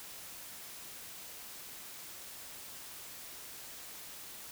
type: silence
effects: white hiss -48 dBFS RMS until 4.51 s